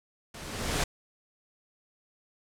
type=noise with level ramp; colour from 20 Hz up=pink; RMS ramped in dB=-44 to -26 dBFS; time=0.34-0.84 s; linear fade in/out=5 ms; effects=low-pass 10000 Hz 12 dB/octave